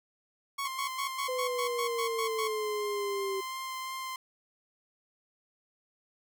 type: tone bursts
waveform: sawtooth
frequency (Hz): 1108.7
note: C#6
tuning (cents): 0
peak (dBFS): -28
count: 10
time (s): 0.58-2.48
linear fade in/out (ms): 10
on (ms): 100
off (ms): 100
type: tone with vibrato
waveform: sawtooth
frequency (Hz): 1046.5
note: C6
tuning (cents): 0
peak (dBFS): -32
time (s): 0.65-4.16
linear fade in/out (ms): 2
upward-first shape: sine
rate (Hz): 2.8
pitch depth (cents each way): 10
type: exponential sweep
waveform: sine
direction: down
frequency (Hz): 510 to 385.7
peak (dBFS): -31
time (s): 1.28-3.41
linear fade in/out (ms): 10
effects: none